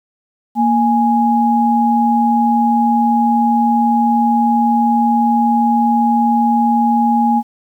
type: tone pair together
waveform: sine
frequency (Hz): 233.1 / 830.7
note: A#3 / G#5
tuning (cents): 0 / 0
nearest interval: octave + minor seventh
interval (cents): 2200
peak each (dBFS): -13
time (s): 0.55-7.43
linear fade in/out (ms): 50
effects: 8-bit